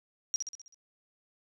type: tone with echo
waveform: sine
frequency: 5700 Hz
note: F8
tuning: 34 cents sharp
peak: -26 dBFS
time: 0.34-0.36 s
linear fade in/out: 0 ms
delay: 64 ms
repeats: 6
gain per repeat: -5 dB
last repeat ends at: 0.744 s
effects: none